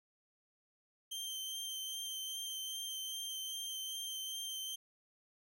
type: tone with vibrato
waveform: sawtooth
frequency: 3136 Hz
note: G7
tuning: in tune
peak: -37 dBFS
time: 1.11-4.76 s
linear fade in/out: 10 ms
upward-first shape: sine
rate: 2.5 Hz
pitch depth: 17 cents each way
effects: none